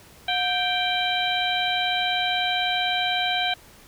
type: harmonic tone with a mistuned harmonic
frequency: 784 Hz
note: G5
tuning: in tune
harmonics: 1 / 2 / 3 / 4 / 5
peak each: -26 / -29 / -29 / -27 / -29 dBFS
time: 0.28-3.54 s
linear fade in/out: 5 ms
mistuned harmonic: 1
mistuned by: -140 cents
effects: pink hiss -50 dBFS RMS until 3.87 s